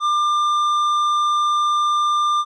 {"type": "tone with tanh clipping", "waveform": "sine", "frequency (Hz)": 1195, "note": "D6", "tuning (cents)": 30, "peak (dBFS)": -17, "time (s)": [0, 2.45], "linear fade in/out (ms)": 50, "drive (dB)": 9, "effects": []}